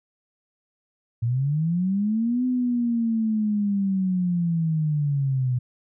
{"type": "linear two-way sweep", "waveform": "sine", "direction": "up then down", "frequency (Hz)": [112.6, 254.2, 122.8], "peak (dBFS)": -20, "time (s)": [1.22, 5.59], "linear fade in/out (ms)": 10, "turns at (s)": 2.45, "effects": []}